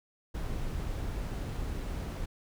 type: noise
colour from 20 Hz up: brown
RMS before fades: -35 dBFS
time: 0.34-2.26 s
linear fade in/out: 10 ms
effects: none